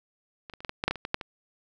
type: clicks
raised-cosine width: 0.3 ms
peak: -25 / -25 / -29 / -18 / -16 / -12 / -7 / -12 / -23 / -16 / -8 / -20 dBFS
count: 12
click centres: 0.498 / 0.537 / 0.605 / 0.648 / 0.694 / 0.839 / 0.88 / 0.91 / 0.957 / 1.051 / 1.144 / 1.212 s
effects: none